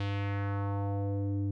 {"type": "tone with low-pass filter sweep", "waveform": "square", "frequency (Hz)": 100.1, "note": "G2", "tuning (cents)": 37, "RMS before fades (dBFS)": -32, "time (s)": [0, 1.51], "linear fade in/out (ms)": 5, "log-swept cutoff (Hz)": [3600, 260], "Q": 1.9, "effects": []}